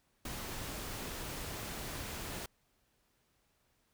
pink noise with ADSR envelope, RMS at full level -40 dBFS, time 0.25-2.46 s, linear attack 4 ms, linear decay 3 ms, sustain -2 dB, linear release 3 ms, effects pink hiss -75 dBFS RMS until 3.93 s

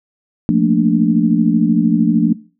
sine chord, Bb major seventh, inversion second, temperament equal, 174.61 / 220 / 233.1 / 293.7 Hz, F3 / A3 / Bb3 / D4, 0 / 0 / 0 / 0 cents, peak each -16 dBFS, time 0.49-2.33 s, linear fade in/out 0 ms, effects noise-tail reverb RT60 0.4 s tail -20 dB re dry

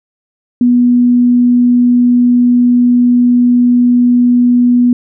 sine tone, 244.2 Hz, B3, 19 cents flat, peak -5 dBFS, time 0.61-4.93 s, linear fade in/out 2 ms, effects none

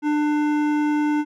triangle tone with hard clipping, 298.3 Hz, D4, 27 cents sharp, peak -20 dBFS, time 0.02-1.25 s, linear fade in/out 50 ms, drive 17 dB, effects none

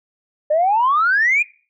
sine exponential sweep, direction up, 587.3 to 2489 Hz, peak -12 dBFS, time 0.5-1.43 s, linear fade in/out 10 ms, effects noise-tail reverb RT60 0.4 s tail -22 dB re dry + tanh soft clip ceiling -8 dBFS

